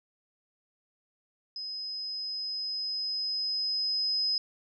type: tone with level ramp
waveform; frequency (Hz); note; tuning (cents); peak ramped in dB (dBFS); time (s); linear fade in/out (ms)
sine; 5060; D#8; +28; -35 to -25; 1.56-4.38; 2
effects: none